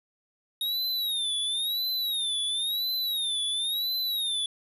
square tone with vibrato, 3729 Hz, A#7, in tune, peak -27 dBFS, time 0.61-4.46 s, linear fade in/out 2 ms, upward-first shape sine, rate 0.97 Hz, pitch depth 140 cents each way, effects resampled to 32000 Hz + 10-bit

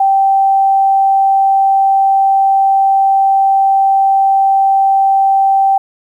sine tone, 780 Hz, G5, 9 cents flat, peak -7 dBFS, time 0-5.78 s, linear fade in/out 5 ms, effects 8-bit

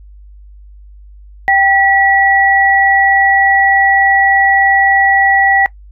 sine tone pair together, 784 / 1939.4 Hz, G5 / B6, 0 / -32 cents, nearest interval octave + major third, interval 1568 cents, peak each -10 dBFS, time 1.48-5.66 s, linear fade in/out 0 ms, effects noise-tail reverb RT60 0.1 s tail -20 dB re dry + added 50 Hz sine -34 dBFS peak until 5.91 s

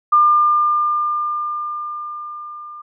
sine tone with level ramp, 1200 Hz, D6, 37 cents sharp, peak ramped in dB -8 to -32 dBFS, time 0.12-2.82 s, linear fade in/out 10 ms, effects none

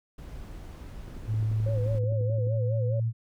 brown noise, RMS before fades -41 dBFS, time 0.18-1.99 s, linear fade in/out 5 ms
click train, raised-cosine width 3 ms, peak -31 dBFS, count 17, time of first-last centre 1.08-2.471 s, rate 11.5 Hz
sine tone with pitch glide, 108.8 to 113.88 Hz, A2 to A#2, -19 to -40 cents, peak -24 dBFS, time 1.26-3.13 s, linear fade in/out 50 ms, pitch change +79 cents, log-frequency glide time 2.14-2.95 s
sine tone with vibrato, 529 Hz, C5, 19 cents sharp, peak -32 dBFS, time 1.66-3 s, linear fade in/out 5 ms, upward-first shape sine, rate 4.8 Hz, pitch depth 120 cents each way
effects none

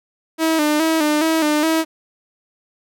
sawtooth tone with vibrato, 311.1 Hz, D#4, in tune, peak -11 dBFS, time 0.38-1.85 s, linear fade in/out 50 ms, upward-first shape square, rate 2.4 Hz, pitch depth 60 cents each way, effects none

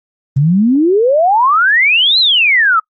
sine exponential two-way sweep, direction up then down, 131.1 to 4186 to 1246 Hz, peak -7 dBFS, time 0.36-2.8 s, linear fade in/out 10 ms, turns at 2.19 s, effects noise-tail reverb RT60 0.1 s tail -26 dB re dry + Opus 24 kbps

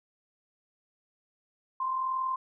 sine tone pair together, 1005.7 / 1046.5 Hz, B5 / C6, +31 / 0 cents, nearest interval minor second, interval 69 cents, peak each -39 / -28 dBFS, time 1.8-2.36 s, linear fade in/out 5 ms, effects none

